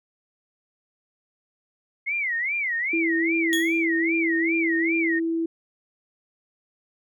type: tone with vibrato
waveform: sine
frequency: 2098 Hz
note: C7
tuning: 4 cents sharp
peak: -23 dBFS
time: 2.06-5.2 s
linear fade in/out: 20 ms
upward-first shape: sine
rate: 2.5 Hz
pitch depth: 230 cents each way
type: tone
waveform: sine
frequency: 329.6 Hz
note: E4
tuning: in tune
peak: -22 dBFS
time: 2.93-5.46 s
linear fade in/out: 5 ms
type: tone with exponential decay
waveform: sawtooth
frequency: 3345 Hz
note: G#7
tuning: 12 cents sharp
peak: -19 dBFS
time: 3.53-3.85 s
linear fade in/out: 0 ms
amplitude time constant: 68 ms
effects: none